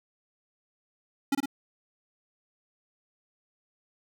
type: tone with echo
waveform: square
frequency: 277.2 Hz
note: C#4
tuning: in tune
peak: -23 dBFS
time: 1.32-1.35 s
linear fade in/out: 5 ms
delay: 54 ms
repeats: 2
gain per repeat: -3 dB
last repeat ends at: 1.458 s
effects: none